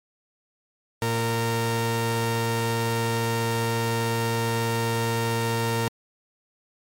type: tone pair together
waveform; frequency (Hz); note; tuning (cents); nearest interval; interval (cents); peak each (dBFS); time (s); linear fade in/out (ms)
sawtooth; 115.2 / 460.8; A#2 / A#4; -20 / -20; 2 octaves; 2400; -21; 1.02-5.88; 0
effects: MP3 64 kbps